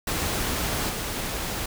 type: noise with level steps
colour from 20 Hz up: pink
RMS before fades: -27 / -30 dBFS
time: 0.07-1.66 s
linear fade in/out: 5 ms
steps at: 0.89 s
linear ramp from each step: 5 ms
effects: none